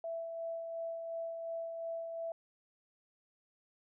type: tone with tremolo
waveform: sine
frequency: 663 Hz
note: E5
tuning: 10 cents sharp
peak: -36 dBFS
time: 0.04-2.32 s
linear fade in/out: 2 ms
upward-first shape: sine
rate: 2.8 Hz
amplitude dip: 35%
effects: none